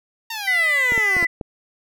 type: exponential sweep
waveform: 10% pulse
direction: down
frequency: 928 to 334.5 Hz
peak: -18 dBFS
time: 0.3-1.25 s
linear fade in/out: 5 ms
type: tone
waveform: sine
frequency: 2000 Hz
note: B6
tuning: 21 cents sharp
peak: -16 dBFS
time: 0.47-1.27 s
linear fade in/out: 10 ms
type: clicks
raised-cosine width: 2 ms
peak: -15 dBFS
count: 5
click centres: 0.921 / 0.978 / 1.167 / 1.227 / 1.412 s
effects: none